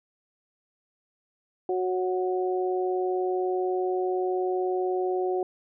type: harmonic tone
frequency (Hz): 184.1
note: F#3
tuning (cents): -8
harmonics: 2 / 3 / 4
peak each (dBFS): -25 / -36 / -31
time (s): 1.69-5.43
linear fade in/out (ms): 2
effects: none